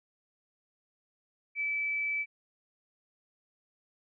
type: tone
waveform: sine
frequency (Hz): 2308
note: D7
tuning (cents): -31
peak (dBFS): -29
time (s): 1.55-2.26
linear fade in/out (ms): 50
effects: none